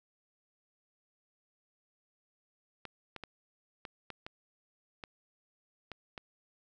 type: clicks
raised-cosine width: 0.3 ms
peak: -26 dBFS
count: 9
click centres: 2.853 / 3.163 / 3.237 / 3.852 / 4.103 / 4.265 / 5.038 / 5.917 / 6.178 s
effects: none